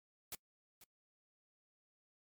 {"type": "noise with echo", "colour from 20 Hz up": "white", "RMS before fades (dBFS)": -44, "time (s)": [0.32, 0.35], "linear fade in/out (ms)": 2, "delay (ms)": 490, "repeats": 1, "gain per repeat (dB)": -15, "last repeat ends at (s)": 0.84, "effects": ["noise-tail reverb RT60 0.1 s tail -24 dB re dry", "MP3 96 kbps"]}